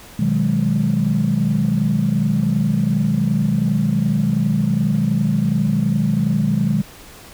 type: chord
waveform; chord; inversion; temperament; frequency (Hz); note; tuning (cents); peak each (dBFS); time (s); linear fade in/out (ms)
sine; G# minor seventh; first; equal; 123.47 / 155.56 / 185 / 207.7; B2 / D#3 / F#3 / G#3; 0 / 0 / 0 / 0; -22 / -19 / -21 / -18; 0.19-6.82; 5
effects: tanh soft clip ceiling -7 dBFS + pink hiss -41 dBFS RMS until 7.33 s